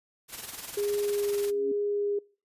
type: noise with tremolo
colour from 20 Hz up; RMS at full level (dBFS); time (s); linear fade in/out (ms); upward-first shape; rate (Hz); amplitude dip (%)
white; -37; 0.28-1.52; 50; sine; 20; 60
type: tone with vibrato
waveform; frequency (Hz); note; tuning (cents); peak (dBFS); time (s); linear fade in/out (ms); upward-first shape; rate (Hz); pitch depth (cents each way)
sine; 408.6; G#4; -28; -26; 0.77-2.19; 5; triangle; 1.2; 9
type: tone with exponential growth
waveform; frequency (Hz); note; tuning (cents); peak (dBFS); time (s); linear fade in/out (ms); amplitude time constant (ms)
sine; 277.2; C#4; 0; -31; 1.34-1.72; 5; 82
effects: noise-tail reverb RT60 0.4 s tail -25 dB re dry + resampled to 32000 Hz